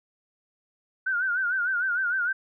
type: tone with vibrato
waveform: sine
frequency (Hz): 1480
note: F#6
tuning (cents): 0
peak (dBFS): -23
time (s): 1.06-2.33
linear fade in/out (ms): 10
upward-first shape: sine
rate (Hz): 6.6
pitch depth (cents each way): 97
effects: none